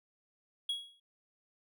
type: tone with exponential decay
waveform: triangle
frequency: 3322 Hz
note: G#7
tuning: in tune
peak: -28 dBFS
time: 0.69-1 s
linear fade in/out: 5 ms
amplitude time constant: 67 ms
effects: none